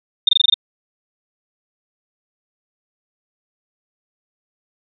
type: tone bursts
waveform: sine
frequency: 3647 Hz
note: A#7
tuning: 39 cents flat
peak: -8 dBFS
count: 7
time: 0.27-0.542 s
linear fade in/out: 5 ms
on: 20 ms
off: 22 ms
effects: none